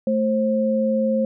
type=tone pair together; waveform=sine; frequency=220 / 531.2 Hz; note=A3 / C5; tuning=0 / +26 cents; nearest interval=octave + minor third; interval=1526 cents; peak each=-20 dBFS; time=0.07-1.25 s; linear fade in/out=2 ms; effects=none